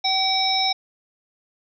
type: harmonic tone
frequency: 764 Hz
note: G5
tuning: 45 cents flat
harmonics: 1 / 3 / 5 / 7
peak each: -23 / -28 / -23 / -23 dBFS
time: 0.04-0.73 s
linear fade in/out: 10 ms
effects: none